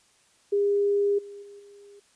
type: tone with level steps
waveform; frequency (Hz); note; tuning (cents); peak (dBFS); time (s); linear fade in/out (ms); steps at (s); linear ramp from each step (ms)
sine; 404.8; G#4; -44; -20 / -39 / -43 / -47; 0.52-2; 10; 1.18 / 1.42 / 1.59; 10
effects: white hiss -62 dBFS RMS until 2.15 s + resampled to 22050 Hz